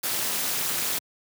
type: noise with amplitude modulation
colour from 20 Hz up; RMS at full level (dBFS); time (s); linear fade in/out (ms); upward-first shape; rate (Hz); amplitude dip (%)
white; -23; 0.03-0.99; 10; sine; 238; 100
effects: high-pass 100 Hz 12 dB/octave